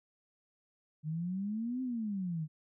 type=exponential two-way sweep; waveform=sine; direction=up then down; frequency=149.9 to 261.6 to 149.9 Hz; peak=-33 dBFS; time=1.03-2.48 s; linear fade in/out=50 ms; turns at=1.82 s; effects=none